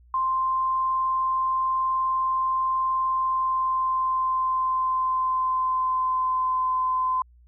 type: tone with pitch glide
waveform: sine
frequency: 1046.5 to 1027.9 Hz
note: C6 to C6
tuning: 0 to -31 cents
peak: -21 dBFS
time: 0.14-7.22 s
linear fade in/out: 2 ms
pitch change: -31 cents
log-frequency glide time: 3.07-6.78 s
effects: added 60 Hz sine -51 dBFS peak until 7.47 s